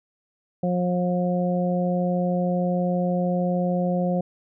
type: harmonic tone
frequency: 178.7 Hz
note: F3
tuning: 40 cents sharp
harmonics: 1 / 2 / 3 / 4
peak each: -22 / -33 / -26 / -31 dBFS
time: 0.63-4.21 s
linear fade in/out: 5 ms
effects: none